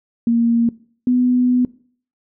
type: tone pair in turn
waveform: sine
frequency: 233.1 / 248.8 Hz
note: A#3 / B3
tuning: 0 / +13 cents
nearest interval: minor second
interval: 113 cents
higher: second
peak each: -12 dBFS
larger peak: neither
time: 0.27-0.69 / 1.07-1.65 s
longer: second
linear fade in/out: 2 ms
effects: noise-tail reverb RT60 0.5 s tail -21 dB re dry